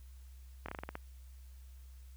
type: slowing click train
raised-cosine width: 0.5 ms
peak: -25 dBFS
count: 8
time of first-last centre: 0.66-0.954 s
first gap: 25 ms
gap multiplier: 1.17
effects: added 64 Hz sine -50 dBFS peak until 2.16 s + white hiss -68 dBFS RMS until 2.16 s